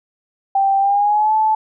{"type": "tone with pitch glide", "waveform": "sine", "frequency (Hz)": [784, 869.9], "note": ["G5", "A5"], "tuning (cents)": [0, -20], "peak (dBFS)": -12, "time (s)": [0.55, 1.55], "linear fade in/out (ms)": 5, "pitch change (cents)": 180, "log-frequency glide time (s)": [0.79, 1.34], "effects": []}